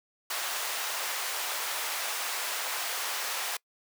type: high-pass noise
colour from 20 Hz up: pink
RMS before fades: -33 dBFS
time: 0.3-3.57 s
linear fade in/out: 5 ms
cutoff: 810 Hz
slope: 12 dB/octave
effects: noise-tail reverb RT60 0.1 s tail -25 dB re dry + high-pass 400 Hz 12 dB/octave